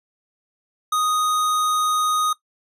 square tone, 1244.5 Hz, D#6, in tune, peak -19 dBFS, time 0.92-2.33 s, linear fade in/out 5 ms, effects noise-tail reverb RT60 0.1 s tail -18 dB re dry + resampled to 32000 Hz

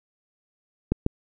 clicks, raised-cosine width 3 ms, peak -8 dBFS, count 2, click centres 0.92 / 1.064 s, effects none

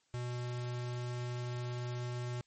square tone, 122.4 Hz, B2, 15 cents flat, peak -37 dBFS, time 0.14-2.41 s, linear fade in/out 0 ms, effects white hiss -74 dBFS RMS until 2.46 s + MP3 32 kbps

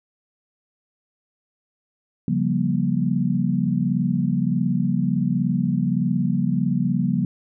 sine chord, G half-diminished seventh, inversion second, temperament equal with one note detuned, 138.59 / 174.61 / 196 / 238 Hz, Db3 / F3 / G3 / Bb3, 0 / 0 / 0 / +36 cents, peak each -25 / -23 / -24 / -24 dBFS, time 2.28-7.25 s, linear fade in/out 2 ms, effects none

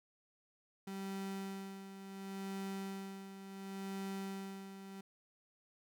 35% pulse tone with tremolo, 194.3 Hz, G3, 15 cents flat, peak -38 dBFS, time 0.87-5.01 s, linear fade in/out 5 ms, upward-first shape sine, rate 0.7 Hz, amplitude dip 65%, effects none

